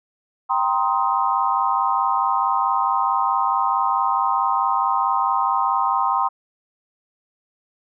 sine chord, C minor seventh, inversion second, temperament just, 784.9 / 941.9 / 1046.5 / 1255.8 Hz, G5 / Bb5 / C6 / Eb6, +2 / +18 / 0 / +16 cents, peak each -23 / -23 / -21 / -24 dBFS, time 0.49-6.29 s, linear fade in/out 20 ms, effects none

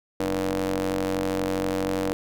sawtooth ring-modulated tone, 92.5 Hz, F#2, in tune, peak -17 dBFS, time 0.2-2.13 s, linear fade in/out 0 ms, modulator 392 Hz, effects none

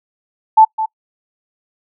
sine tone with echo, 877 Hz, A5, 6 cents flat, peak -3 dBFS, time 0.57-0.65 s, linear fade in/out 10 ms, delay 210 ms, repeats 1, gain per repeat -12 dB, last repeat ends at 0.86 s, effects noise-tail reverb RT60 0.1 s tail -26 dB re dry

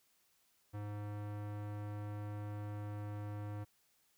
square tone with low-pass filter, 103.83 Hz, G#2, in tune, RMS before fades -43 dBFS, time 0.73-3.65 s, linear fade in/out 20 ms, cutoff 1500 Hz, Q 0.82, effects white hiss -74 dBFS RMS until 4.17 s

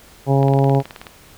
harmonic tone, 137.2 Hz, C#3, 17 cents flat, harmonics 1 / 2 / 3 / 4 / 5 / 6 / 7, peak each -14 / -21 / -20 / -23 / -24 / -24 / -31 dBFS, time 0.26-0.83 s, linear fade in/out 50 ms
click train, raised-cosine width 0.3 ms, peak -17 dBFS, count 13, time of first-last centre 0.43-1.068 s, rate 18.8 Hz
effects pink hiss -46 dBFS RMS until 1.37 s

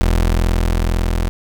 30% pulse tone with level ramp, 42 Hz, E1, 33 cents sharp, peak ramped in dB -9 to -13 dBFS, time 0.01-1.29 s, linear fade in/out 0 ms, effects none

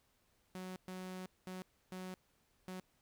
sawtooth tone bursts at uneven times, 185 Hz, F#3, in tune, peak -40 dBFS, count 5, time 0.55-0.76 / 0.88-1.26 / 1.47-1.62 / 1.92-2.14 / 2.68-2.8 s, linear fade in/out 0 ms, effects pink hiss -75 dBFS RMS until 3.01 s

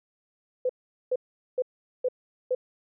sine tone bursts, 506 Hz, B4, 42 cents sharp, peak -22 dBFS, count 5, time 0.65-2.55 s, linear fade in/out 5 ms, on 44 ms, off 420 ms, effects none

